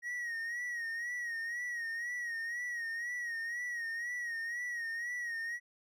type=tone with vibrato; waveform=triangle; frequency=1889 Hz; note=A#6; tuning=22 cents sharp; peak=-34 dBFS; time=0.02-5.6 s; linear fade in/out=50 ms; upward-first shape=sine; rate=2 Hz; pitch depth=64 cents each way; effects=none